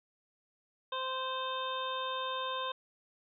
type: harmonic tone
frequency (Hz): 520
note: C5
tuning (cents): -11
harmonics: 1 / 2 / 3 / 5 / 6 / 7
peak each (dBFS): -40 / -36 / -45 / -48 / -46 / -41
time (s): 0.92-2.72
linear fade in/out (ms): 5
effects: none